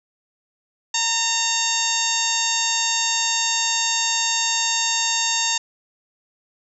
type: harmonic tone with a mistuned harmonic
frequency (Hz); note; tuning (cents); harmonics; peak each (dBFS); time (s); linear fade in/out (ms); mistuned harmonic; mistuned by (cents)
920; A#5; -23; 1 / 2 / 3 / 4 / 5 / 6 / 7 / 8; -28 / -30 / -28 / -26 / -28 / -30 / -25 / -26; 0.94-5.58; 5; 2; -21
effects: none